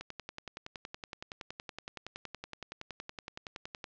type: click train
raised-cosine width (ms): 0.2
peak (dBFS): -23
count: 42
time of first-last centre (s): 0.01-3.842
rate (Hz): 10.7
effects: low-pass 5000 Hz 12 dB/octave